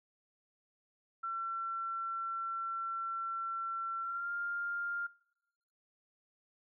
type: tone with pitch glide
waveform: sine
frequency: 1350 to 1400.8 Hz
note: E6 to F6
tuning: +41 to +5 cents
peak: -35 dBFS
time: 1.23-5.07 s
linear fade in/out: 10 ms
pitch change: +64 cents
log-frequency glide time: 4-4.31 s
effects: noise-tail reverb RT60 0.9 s tail -22 dB re dry